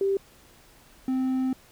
sine / triangle tone pair in turn, 392 / 260 Hz, G4 / C4, 0 / -11 cents, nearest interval perfect fifth, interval 711 cents, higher first, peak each -21 dBFS, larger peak neither, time 0.01-0.17 / 1.08-1.53 s, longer second, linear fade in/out 2 ms, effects pink hiss -55 dBFS RMS until 1.71 s

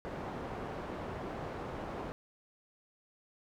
white low-pass noise, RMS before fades -41 dBFS, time 0.05-2.12 s, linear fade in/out 0 ms, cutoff 770 Hz, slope 12 dB/octave, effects none

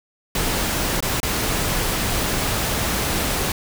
pink noise with dropouts, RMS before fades -22 dBFS, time 0.35-3.52 s, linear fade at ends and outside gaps 2 ms, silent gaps 1.005-1.025 / 1.202-1.23 s, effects none

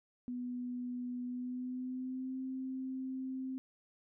sine tone with pitch glide, 246.9 to 261.4 Hz, B3 to C4, 0 to -1 cents, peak -37 dBFS, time 0.28-3.58 s, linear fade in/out 0 ms, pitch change +99 cents, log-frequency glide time 1.25-2.39 s, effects none

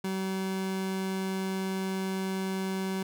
30% pulse tone, 190.4 Hz, F#3, 50 cents sharp, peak -27 dBFS, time 0.04-3.03 s, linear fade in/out 5 ms, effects none

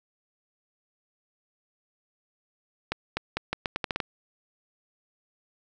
accelerating click train, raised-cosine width 0.3 ms, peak -11 dBFS, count 10, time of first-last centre 2.92-4.002 s, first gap 250 ms, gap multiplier 0.8, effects none

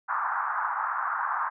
pink band-pass noise, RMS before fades -29 dBFS, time 0.08-1.5 s, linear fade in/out 20 ms, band 880 to 1500 Hz, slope 48 dB/octave, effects none

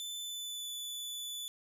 sawtooth tone with pitch glide, 3520 to 3474 Hz, A7 to A7, 0 to -23 cents, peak -36 dBFS, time 0-1.48 s, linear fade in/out 0 ms, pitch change -23 cents, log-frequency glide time 0.19-0.7 s, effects none

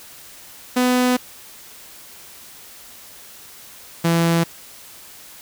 sawtooth tone pair in turn, 250 / 167.49 Hz, B3 / E3, +21 / +28 cents, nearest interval perfect fifth, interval 693 cents, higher first, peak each -11 dBFS, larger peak neither, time 0.76-1.17 / 4.04-4.44 s, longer first, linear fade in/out 10 ms, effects white hiss -42 dBFS RMS until 5.41 s

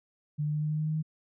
sine tone with pitch steps, 149.1 / 150.14 / 151.18 / 152.23 / 153.29 / 154.36 / 155.43 / 156.51 Hz, D3 / D3 / D#3 / D#3 / D#3 / D#3 / D#3 / D#3, +27 / +39 / -49 / -38 / -25 / -13 / -1 / +11 cents, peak -27 dBFS, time 0.38-1.028 s, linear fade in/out 20 ms, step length 81 ms, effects none

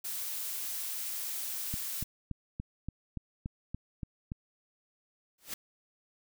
blue noise, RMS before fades -37 dBFS, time 0.04-2.04 s, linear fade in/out 10 ms
click train, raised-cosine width 5 ms, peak -24 dBFS, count 10, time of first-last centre 1.74-4.319 s, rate 3.49 Hz
white noise with exponential growth, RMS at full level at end -34 dBFS, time 5.38-5.54 s, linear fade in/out 5 ms, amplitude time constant 33 ms
effects none

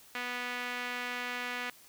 sawtooth tone with band-pass filter, 246 Hz, B3, 7 cents flat, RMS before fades -37 dBFS, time 0.15-1.7 s, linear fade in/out 2 ms, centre 2100 Hz, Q 1.6, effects white hiss -57 dBFS RMS until 1.88 s

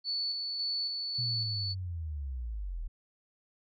sine tone with tremolo, 4455 Hz, C#8, 8 cents sharp, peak -30 dBFS, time 0.04-1.75 s, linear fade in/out 50 ms, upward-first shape square, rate 1.8 Hz, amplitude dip 30%
sine linear sweep, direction down, 124.5 to 36.34 Hz, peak -34 dBFS, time 1.18-2.88 s, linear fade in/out 10 ms
effects none

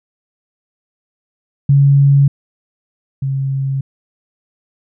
sine tone pair in turn, 140 / 135.7 Hz, C#3 / C#3, +18 / -36 cents, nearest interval minor second, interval 54 cents, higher first, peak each -6 / -15 dBFS, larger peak first, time 1.69-2.28 / 3.22-3.81 s, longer neither, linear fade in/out 5 ms, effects none

